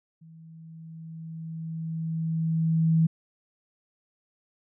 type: tone with level ramp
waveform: sine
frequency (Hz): 162.1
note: E3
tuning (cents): -29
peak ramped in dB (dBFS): -47 to -17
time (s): 0.21-3.07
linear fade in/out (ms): 10
effects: none